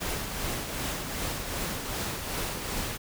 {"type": "noise with tremolo", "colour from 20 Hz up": "pink", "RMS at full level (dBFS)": -31, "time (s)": [0, 2.98], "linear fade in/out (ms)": 20, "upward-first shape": "triangle", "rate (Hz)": 2.6, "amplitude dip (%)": 45, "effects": []}